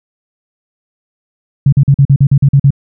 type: tone bursts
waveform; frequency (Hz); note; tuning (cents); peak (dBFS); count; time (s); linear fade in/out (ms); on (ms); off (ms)
sine; 138.59; C#3; 0; -3; 10; 1.66-2.706; 5; 65; 44
effects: none